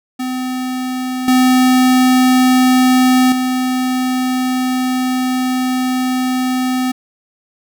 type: tone with level steps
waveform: square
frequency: 255.3 Hz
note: C4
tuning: 42 cents flat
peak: -19 / -9 / -15 dBFS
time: 0.19-6.92 s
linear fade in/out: 10 ms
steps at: 1.28 / 3.32 s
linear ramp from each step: 2 ms
effects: none